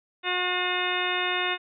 harmonic tone with a mistuned harmonic, 361.5 Hz, F#4, 40 cents flat, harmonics 1 / 2 / 3 / 4 / 5 / 6 / 7 / 8 / 10, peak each -33 / -33 / -33 / -33 / -33 / -33 / -33 / -33 / -33 dBFS, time 0.23-1.58 s, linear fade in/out 50 ms, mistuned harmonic 6, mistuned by -35 cents, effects none

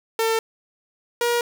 sawtooth tone pair in turn, 449.6 / 476.3 Hz, A4 / A#4, +37 / +37 cents, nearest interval minor second, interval 100 cents, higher second, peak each -15 dBFS, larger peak neither, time 0.19-0.39 / 1.21-1.41 s, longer neither, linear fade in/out 2 ms, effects none

